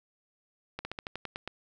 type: slowing click train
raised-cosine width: 0.3 ms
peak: -20 dBFS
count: 9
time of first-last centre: 0.79-1.476 s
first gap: 60 ms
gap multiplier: 1.1
effects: none